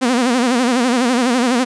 sawtooth tone with vibrato, 246.9 Hz, B3, in tune, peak -9 dBFS, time 0.01-1.65 s, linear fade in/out 20 ms, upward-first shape sine, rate 12 Hz, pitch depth 110 cents each way, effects resampled to 22050 Hz

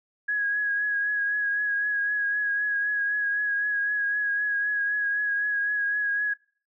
sine tone with vibrato, 1661.2 Hz, G#6, in tune, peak -23 dBFS, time 0.28-6.34 s, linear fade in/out 10 ms, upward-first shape triangle, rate 3.9 Hz, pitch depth 32 cents each way, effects noise-tail reverb RT60 0.5 s tail -26 dB re dry

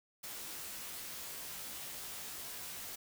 white noise with comb filter, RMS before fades -45 dBFS, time 0.23-2.96 s, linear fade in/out 10 ms, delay 17 ms, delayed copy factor -1, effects none

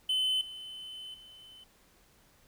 triangle tone with level steps, 3042 Hz, F#7, 47 cents sharp, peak -25 / -40 / -49 dBFS, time 0.09-1.64 s, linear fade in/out 5 ms, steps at 0.41 / 1.14 s, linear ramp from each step 2 ms, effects pink hiss -64 dBFS RMS until 2.47 s

